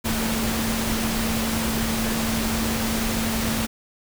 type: tone in noise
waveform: sine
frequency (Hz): 224.3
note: A3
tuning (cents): +34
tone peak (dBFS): -25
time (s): 0.04-3.67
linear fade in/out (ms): 20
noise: pink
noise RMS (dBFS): -26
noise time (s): 0.04-3.67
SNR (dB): -2
effects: none